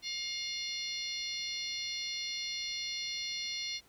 harmonic tone with a mistuned harmonic, 710 Hz, F5, 28 cents sharp, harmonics 3 / 4 / 5 / 6 / 7 / 8, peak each -42 / -46 / -42 / -39 / -49 / -44 dBFS, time 0.02-3.81 s, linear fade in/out 50 ms, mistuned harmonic 5, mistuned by -19 cents, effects pink hiss -64 dBFS RMS until 3.88 s

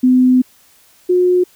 sine tone pair in turn, 254 / 360.9 Hz, B3 / F#4, +49 / -43 cents, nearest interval tritone, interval 608 cents, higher second, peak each -7 / -9 dBFS, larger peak first, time 0.03-0.42 / 1.09-1.44 s, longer first, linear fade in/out 10 ms, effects white hiss -50 dBFS RMS until 1.55 s

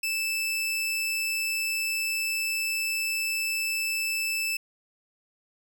sawtooth tone, 2635 Hz, E7, 1 cent flat, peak -23 dBFS, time 0.03-4.57 s, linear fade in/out 5 ms, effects none

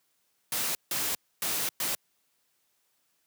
white noise bursts at uneven times, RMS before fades -30 dBFS, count 4, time 0.52-0.75 / 0.91-1.15 / 1.42-1.69 / 1.8-1.95 s, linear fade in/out 2 ms, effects white hiss -73 dBFS RMS until 3.26 s + high-pass 100 Hz 12 dB/octave

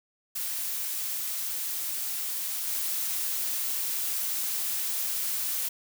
blue noise with level steps, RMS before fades -32 / -30 dBFS, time 0.35-5.69 s, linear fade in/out 10 ms, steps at 2.67 s, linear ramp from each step 2 ms, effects none

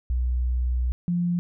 sine tone pair in turn, 61.74 / 174.63 Hz, B1 / F3, 0 / 0 cents, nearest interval octave + tritone, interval 1800 cents, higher second, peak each -21 dBFS, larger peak neither, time 0.1-0.92 / 1.08-1.39 s, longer first, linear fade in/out 0 ms, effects none

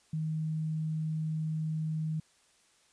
sine tone, 157.2 Hz, D#3, 18 cents sharp, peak -30 dBFS, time 0.13-2.2 s, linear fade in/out 5 ms, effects white hiss -66 dBFS RMS until 2.92 s + resampled to 22050 Hz

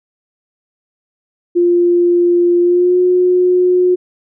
sine tone with pitch glide, 349.2 to 361.9 Hz, F4 to F#4, 0 to -38 cents, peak -8 dBFS, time 1.55-3.96 s, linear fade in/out 20 ms, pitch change +62 cents, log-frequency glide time 2.61-2.98 s, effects none

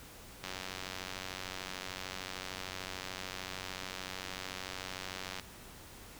click train, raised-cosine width 0.2 ms, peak -22 dBFS, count 464, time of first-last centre 0.44-5.397 s, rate 93.4 Hz, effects pink hiss -52 dBFS RMS until 6.19 s

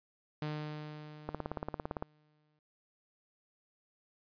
sawtooth tone with exponential decay, 151.5 Hz, D#3, 46 cents flat, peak -31 dBFS, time 0.42-2.59 s, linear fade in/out 2 ms, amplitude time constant 470 ms
click train, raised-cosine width 1 ms, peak -21 dBFS, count 14, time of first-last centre 1.29-2.024 s, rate 17.7 Hz
effects resampled to 11025 Hz

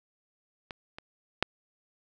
clicks, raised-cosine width 0.3 ms, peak -22 / -25 / -7 dBFS, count 3, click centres 0.708 / 0.985 / 1.426 s, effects none

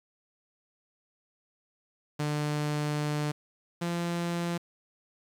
sawtooth tone pair in turn, 149 / 171.77 Hz, D3 / F3, +25 / -28 cents, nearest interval major second, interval 247 cents, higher second, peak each -24 / -25 dBFS, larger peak first, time 2.19-3.32 / 3.81-4.58 s, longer first, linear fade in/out 10 ms, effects low-pass 10000 Hz 12 dB/octave + 9-bit

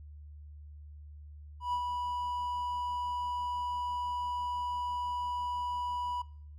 triangle tone with ADSR envelope, 980 Hz, B5, 14 cents flat, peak -27 dBFS, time 1.6-6.22 s, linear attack 130 ms, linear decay 60 ms, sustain -4 dB, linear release 6 ms, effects noise-tail reverb RT60 0.6 s tail -21 dB re dry + added 74 Hz sine -46 dBFS peak until 6.58 s

